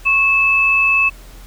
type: tone pair together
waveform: sine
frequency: 1100 / 2616 Hz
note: C#6 / E7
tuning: -14 / -14 cents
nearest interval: octave + minor third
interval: 1500 cents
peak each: -21 / -11 dBFS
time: 0.05-1.1 s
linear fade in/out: 20 ms
effects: added 42 Hz sine -36 dBFS peak until 1.46 s + pink hiss -44 dBFS RMS until 1.46 s